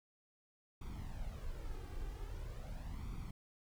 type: noise with flanger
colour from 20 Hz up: brown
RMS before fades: -44 dBFS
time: 0.81-3.31 s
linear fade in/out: 5 ms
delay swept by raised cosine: 0.86 to 2.56 ms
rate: 0.43 Hz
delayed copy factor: +0.65
effects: none